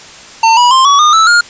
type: tone with pitch steps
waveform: square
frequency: 903 / 973.4 / 1049.3 / 1131.2 / 1219.4 / 1314.5 / 1417 Hz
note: A5 / B5 / C6 / C#6 / D#6 / E6 / F6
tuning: +45 / -25 / +5 / +35 / -35 / -5 / +25 cents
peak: -5 dBFS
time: 0.43-1.41 s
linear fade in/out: 5 ms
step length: 140 ms
effects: white hiss -33 dBFS RMS until 1.49 s + resampled to 16000 Hz